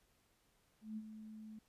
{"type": "tone with ADSR envelope", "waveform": "sine", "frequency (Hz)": 217, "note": "A3", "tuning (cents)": -24, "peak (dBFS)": -40, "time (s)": [0.81, 1.59], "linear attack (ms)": 160, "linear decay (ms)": 47, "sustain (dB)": -9, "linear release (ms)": 5, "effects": ["pink hiss -75 dBFS RMS until 1.68 s", "resampled to 32000 Hz"]}